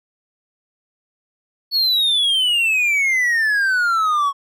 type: exponential sweep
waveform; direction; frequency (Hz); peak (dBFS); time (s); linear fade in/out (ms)
triangle; down; 4435 to 1100; -13; 1.71-4.33; 50
effects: none